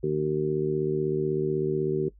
harmonic tone, 76.1 Hz, D#2, 38 cents flat, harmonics 2 / 3 / 4 / 5 / 6, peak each -30 / -36 / -34 / -25 / -33 dBFS, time 0.03-2.09 s, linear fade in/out 10 ms, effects noise-tail reverb RT60 0.1 s tail -18 dB re dry + added 50 Hz sine -51 dBFS peak until 2.19 s

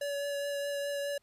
square tone with vibrato, 569 Hz, C#5, 45 cents sharp, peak -33 dBFS, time 0.01-1.18 s, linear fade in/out 5 ms, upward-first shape triangle, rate 4.8 Hz, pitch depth 14 cents each way, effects pink hiss -73 dBFS RMS until 1.22 s + resampled to 32000 Hz

